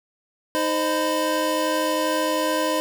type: tone cluster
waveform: square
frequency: 312.1 / 521 / 614 / 1006 Hz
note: D#4 / C5 / D#5 / B5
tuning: +5 / -7 / -23 / +32 cents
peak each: -27 dBFS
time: 0.55-2.8 s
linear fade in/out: 0 ms
effects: none